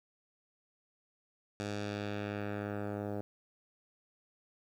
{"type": "tone with low-pass filter sweep", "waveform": "10% pulse", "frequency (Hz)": 102.9, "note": "G#2", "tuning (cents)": -16, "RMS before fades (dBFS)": -38, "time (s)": [1.6, 3.21], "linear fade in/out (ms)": 0, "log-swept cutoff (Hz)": [7100, 750], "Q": 1.1, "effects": ["10-bit"]}